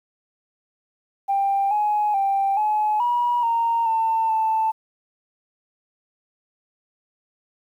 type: tone with pitch steps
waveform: sine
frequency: 791 / 839 / 787 / 850 / 964 / 925 / 897 / 883 Hz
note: G5 / G#5 / G5 / G#5 / B5 / A#5 / A5 / A5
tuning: +15 / +17 / +7 / +40 / -42 / -14 / +33 / +6 cents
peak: -17 dBFS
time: 1.28-4.72 s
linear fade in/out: 20 ms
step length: 430 ms
effects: tanh soft clip ceiling -13 dBFS + 9-bit